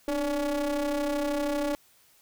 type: ring-modulated tone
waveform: square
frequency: 140.2 Hz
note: C#3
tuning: 20 cents sharp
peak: -24 dBFS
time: 0.08-1.75 s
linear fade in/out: 0 ms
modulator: 437 Hz
effects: white hiss -61 dBFS RMS until 2.21 s